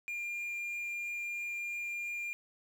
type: tone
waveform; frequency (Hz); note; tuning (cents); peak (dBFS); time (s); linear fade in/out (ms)
triangle; 2401; D7; +38; -34; 0.08-2.33; 0
effects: 10-bit